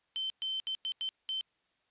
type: tone bursts at uneven times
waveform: sine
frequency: 3089 Hz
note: G7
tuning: 26 cents flat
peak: -32 dBFS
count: 6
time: 0.16-0.3 / 0.42-0.6 / 0.67-0.75 / 0.85-0.92 / 1.01-1.09 / 1.29-1.41 s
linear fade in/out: 0 ms
effects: white hiss -75 dBFS RMS until 1.9 s + resampled to 8000 Hz